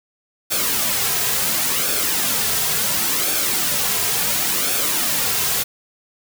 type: noise with flanger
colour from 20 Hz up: white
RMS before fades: -20 dBFS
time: 0.5-5.64 s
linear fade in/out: 20 ms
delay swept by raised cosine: 1 to 3.5 ms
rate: 0.71 Hz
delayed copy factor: -0.55
effects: none